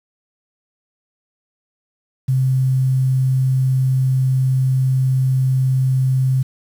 sine tone, 130.81 Hz, C3, in tune, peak -13 dBFS, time 2.28-6.43 s, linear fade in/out 10 ms, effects 7-bit

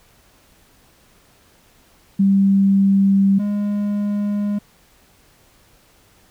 sine / triangle tone pair in turn, 196 / 205.3 Hz, G3 / G#3, 0 / -20 cents, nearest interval minor second, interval 80 cents, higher second, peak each -11 / -16 dBFS, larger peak first, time 2.19-3.39 / 3.39-4.59 s, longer neither, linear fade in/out 10 ms, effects pink hiss -54 dBFS RMS until 6.3 s

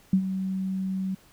sine tone with ADSR envelope, 189.7 Hz, F#3, 43 cents sharp, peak -15 dBFS, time 0.13-1.15 s, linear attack 4 ms, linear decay 75 ms, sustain -11 dB, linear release 8 ms, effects pink hiss -57 dBFS RMS until 1.32 s

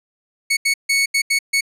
sawtooth tone bursts at uneven times, 2217 Hz, C#7, in tune, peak -11 dBFS, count 6, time 0.5-0.57 / 0.65-0.74 / 0.89-1.06 / 1.14-1.22 / 1.3-1.39 / 1.53-1.61 s, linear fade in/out 10 ms, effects low-pass 12000 Hz 12 dB/octave

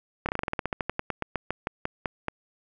slowing click train, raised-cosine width 0.5 ms, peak -12 dBFS, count 22, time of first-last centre 0.26-2.283 s, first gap 28 ms, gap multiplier 1.11, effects none

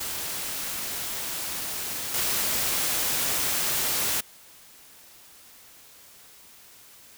white noise with level steps, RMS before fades -32 / -26 dBFS, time 0-4.21 s, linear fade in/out 10 ms, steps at 2.14 s, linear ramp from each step 2 ms, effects white hiss -51 dBFS RMS until 7.17 s

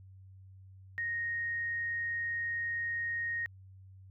sine tone, 1864.7 Hz, A#6, in tune, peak -32 dBFS, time 0.98-3.46 s, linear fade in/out 0 ms, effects added 95 Hz sine -51 dBFS peak until 4.1 s

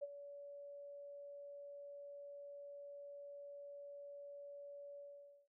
sine tone with ADSR envelope, 570 Hz, C#5, 48 cents sharp, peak -39 dBFS, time 0.01-5.48 s, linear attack 21 ms, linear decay 33 ms, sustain -11 dB, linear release 500 ms, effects none

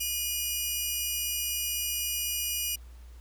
10% pulse tone pair together, 2444 / 2906 Hz, D#7 / F#7, -32 / -32 cents, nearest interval minor third, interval 300 cents, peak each -26 / -22 dBFS, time 0-2.76 s, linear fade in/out 10 ms, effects added 60 Hz sine -45 dBFS peak until 3.2 s + pink hiss -61 dBFS RMS until 3.2 s

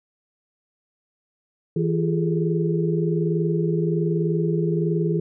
sine tone cluster, 163.2 / 344.6 / 406.7 / 427.9 Hz, E3 / F4 / G#4 / A4, -17 / -23 / -36 / -48 cents, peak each -21 / -27 / -27 / -29 dBFS, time 1.76-5.2 s, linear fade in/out 5 ms, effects none

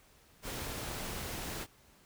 pink noise, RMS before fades -40 dBFS, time 0.42-1.67 s, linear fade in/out 50 ms, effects pink hiss -63 dBFS RMS until 2.05 s

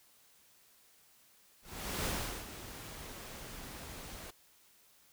pink noise with ADSR envelope, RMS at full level -35 dBFS, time 1.62-4.31 s, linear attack 440 ms, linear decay 390 ms, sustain -12 dB, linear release 10 ms, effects white hiss -65 dBFS RMS until 5.12 s

